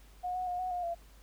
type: tone with pitch steps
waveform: sine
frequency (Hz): 723 / 735 / 716 / 737 / 713 / 683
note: F#5 / F#5 / F5 / F#5 / F5 / F5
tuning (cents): -40 / -12 / +43 / -7 / +36 / -39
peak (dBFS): -32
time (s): 0.23-0.95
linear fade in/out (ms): 20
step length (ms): 120
effects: added 50 Hz sine -54 dBFS peak until 1.22 s + pink hiss -62 dBFS RMS until 1.22 s